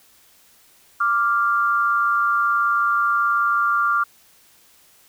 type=tone pair together; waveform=sine; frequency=1174.7 / 1393.3 Hz; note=D6 / F6; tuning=0 / -4 cents; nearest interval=minor third; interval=296 cents; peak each=-19 dBFS; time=1-4.04 s; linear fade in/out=10 ms; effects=white hiss -54 dBFS RMS until 5.08 s